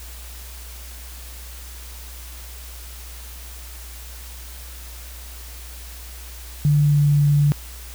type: tone with pitch glide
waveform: sine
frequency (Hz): 146.83 to 145.14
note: D3 to D3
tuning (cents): 0 to -20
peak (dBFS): -13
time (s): 6.65-7.52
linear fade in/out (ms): 0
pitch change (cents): -20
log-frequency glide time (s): 6.82-7.04
effects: added 60 Hz sine -36 dBFS peak until 7.94 s + white hiss -41 dBFS RMS until 7.94 s